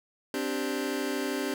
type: chord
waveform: sawtooth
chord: C suspended second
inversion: none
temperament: just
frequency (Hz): 261.6 / 294.3 / 392.4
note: C4 / D4 / G4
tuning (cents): 0 / +4 / +2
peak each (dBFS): -29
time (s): 0.34-1.54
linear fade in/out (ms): 2
effects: none